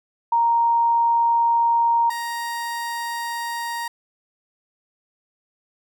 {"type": "tone pair in turn", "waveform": ["sine", "30% pulse"], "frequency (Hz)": [932.3, 937.2], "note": ["A#5", "A#5"], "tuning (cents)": [0, 9], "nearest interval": "unison", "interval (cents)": 9, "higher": "second", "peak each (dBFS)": [-15, -23], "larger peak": "first", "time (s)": [[0.32, 2.1], [2.1, 3.88]], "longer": "neither", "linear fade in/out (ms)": 5, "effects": []}